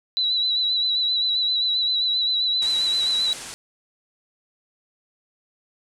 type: tone with vibrato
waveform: sine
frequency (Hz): 3951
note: B7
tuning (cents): 0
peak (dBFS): -19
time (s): 0.17-3.33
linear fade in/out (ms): 0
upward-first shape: sine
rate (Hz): 7.6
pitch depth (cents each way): 39
type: low-pass noise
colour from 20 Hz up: white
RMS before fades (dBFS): -37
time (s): 2.62-3.54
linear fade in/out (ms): 0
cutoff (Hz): 10000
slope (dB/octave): 48
effects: none